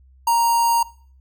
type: tone with notch filter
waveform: square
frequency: 932.3 Hz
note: A#5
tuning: in tune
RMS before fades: -17 dBFS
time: 0.27-0.83 s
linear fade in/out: 5 ms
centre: 3200 Hz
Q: 1.2
effects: noise-tail reverb RT60 0.5 s tail -21 dB re dry + added 65 Hz sine -48 dBFS peak until 1.2 s